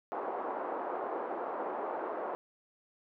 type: band-pass noise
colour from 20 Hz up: white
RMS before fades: -37 dBFS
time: 0.12-2.35 s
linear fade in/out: 0 ms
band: 330 to 1000 Hz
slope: 24 dB/octave
effects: none